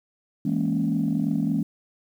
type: chord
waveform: sine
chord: A# half-diminished seventh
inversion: second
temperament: equal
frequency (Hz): 164.81 / 207.7 / 233.1 / 277.2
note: E3 / G#3 / A#3 / C#4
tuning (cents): 0 / 0 / 0 / 0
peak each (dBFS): -26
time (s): 0.45-1.63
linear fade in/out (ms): 5
effects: tanh soft clip ceiling -14 dBFS + 9-bit